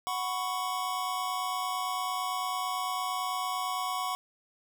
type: chord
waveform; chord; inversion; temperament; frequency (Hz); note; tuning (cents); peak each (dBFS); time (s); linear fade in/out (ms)
square; F# suspended fourth; none; equal with one note detuned; 740 / 999.8 / 1108.7; F#5 / B5 / C#6; 0 / +21 / 0; -36 / -37 / -34; 0.07-4.15; 0
effects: none